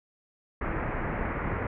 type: low-pass noise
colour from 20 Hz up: pink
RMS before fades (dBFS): -31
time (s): 0.61-1.67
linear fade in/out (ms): 5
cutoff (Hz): 2200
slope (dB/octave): 48
effects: none